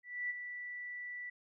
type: tone with ADSR envelope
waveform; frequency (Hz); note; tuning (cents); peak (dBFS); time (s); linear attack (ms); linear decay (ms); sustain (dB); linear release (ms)
sine; 1965; B6; -9; -33; 0.03-1.3; 270; 21; -8; 8
effects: none